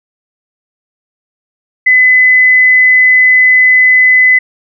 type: tone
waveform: sine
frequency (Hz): 2015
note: B6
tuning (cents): +34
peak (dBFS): -3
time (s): 1.86-4.39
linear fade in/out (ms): 10
effects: none